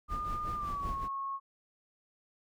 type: tone with pitch glide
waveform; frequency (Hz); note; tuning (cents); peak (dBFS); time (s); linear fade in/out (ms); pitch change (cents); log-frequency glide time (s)
sine; 1213 to 1093.2; D#6 to C#6; -44 to -24; -34; 0.08-1.4; 50; -180; 0.54-0.94
type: noise with tremolo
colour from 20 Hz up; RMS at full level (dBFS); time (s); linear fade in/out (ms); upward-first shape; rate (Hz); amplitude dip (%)
brown; -38; 0.08-1.09; 50; sine; 5.3; 65
effects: none